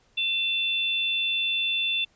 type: tone pair together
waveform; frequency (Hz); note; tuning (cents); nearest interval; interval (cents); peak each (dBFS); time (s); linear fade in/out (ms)
sine; 2700 / 3510; E7 / A7; +41 / -5; perfect fourth; 454; -26; 0.17-2.05; 10
effects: pink hiss -64 dBFS RMS until 2.15 s + resampled to 16000 Hz